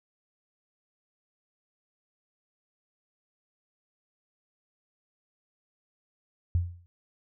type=tone with exponential decay; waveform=sine; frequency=87.31 Hz; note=F2; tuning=in tune; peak=-19 dBFS; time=6.55-6.86 s; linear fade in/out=0 ms; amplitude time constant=67 ms; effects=none